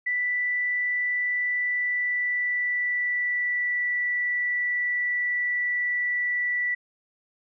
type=tone with pitch glide; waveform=sine; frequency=1975.5 to 1961.9 Hz; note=B6 to B6; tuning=0 to -12 cents; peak=-23 dBFS; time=0.06-6.75 s; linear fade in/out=10 ms; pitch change=-12 cents; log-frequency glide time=1.59-3.84 s; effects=none